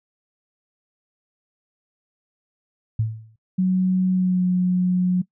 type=tone with exponential decay; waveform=sine; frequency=110.6 Hz; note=A2; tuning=9 cents sharp; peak=-16 dBFS; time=2.99-3.36 s; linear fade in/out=5 ms; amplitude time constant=80 ms
type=tone with pitch glide; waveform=sine; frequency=185.3 to 181.49 Hz; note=F#3 to F#3; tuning=+3 to -33 cents; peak=-16 dBFS; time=3.58-5.22 s; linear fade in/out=10 ms; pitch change=-36 cents; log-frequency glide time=4.12-4.45 s
effects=noise-tail reverb RT60 0.1 s tail -20 dB re dry